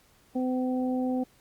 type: harmonic tone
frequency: 254.8 Hz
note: C4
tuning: 46 cents flat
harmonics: 1 / 2 / 3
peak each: -26 / -33 / -37 dBFS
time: 0.35-1.24 s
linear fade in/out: 10 ms
effects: pink hiss -62 dBFS RMS until 1.4 s + Opus 48 kbps